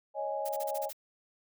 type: chord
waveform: sine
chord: C# suspended second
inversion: none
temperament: equal with one note detuned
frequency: 554.4 / 625.5 / 830.6 Hz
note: C#5 / D#5 / G#5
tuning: 0 / +9 / 0 cents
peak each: -36 dBFS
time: 0.14-0.91 s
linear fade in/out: 50 ms
type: noise bursts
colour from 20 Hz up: blue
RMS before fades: -42 dBFS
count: 7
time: 0.45-0.931 s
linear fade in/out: 10 ms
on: 43 ms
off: 30 ms
effects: none